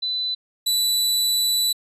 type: tone pair in turn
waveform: sine / sawtooth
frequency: 4000 / 3965 Hz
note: B7 / B7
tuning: +21 / +6 cents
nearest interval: unison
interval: 15 cents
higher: first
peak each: -22 / -15 dBFS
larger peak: second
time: 0.02-0.35 / 0.66-1.73 s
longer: second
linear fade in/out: 10 ms
effects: resampled to 32000 Hz